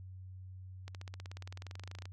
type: accelerating click train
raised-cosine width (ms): 0.2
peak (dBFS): -30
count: 25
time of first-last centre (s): 0.88-2.055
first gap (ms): 68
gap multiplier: 0.97
effects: added 93 Hz sine -46 dBFS peak until 2.12 s